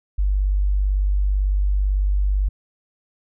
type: tone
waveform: sine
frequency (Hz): 49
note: G1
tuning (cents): 0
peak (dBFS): -16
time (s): 0.18-2.49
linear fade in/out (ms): 10
effects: none